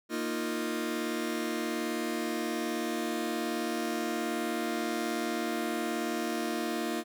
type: chord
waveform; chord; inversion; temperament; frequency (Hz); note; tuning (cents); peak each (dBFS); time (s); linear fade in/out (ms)
sawtooth; Bb suspended fourth; none; just; 233.1 / 310.8 / 349.6; Bb3 / Eb4 / F4; 0 / -2 / +2; -31; 0.09-7.04; 50
effects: none